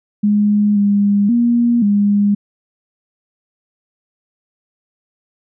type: tone with pitch steps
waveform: sine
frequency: 207.4 / 202.7 / 237.4 / 203.8 Hz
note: G#3 / G#3 / A#3 / G#3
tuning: -2 / -42 / +32 / -32 cents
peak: -10 dBFS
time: 0.23-2.35 s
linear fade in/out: 10 ms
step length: 530 ms
effects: none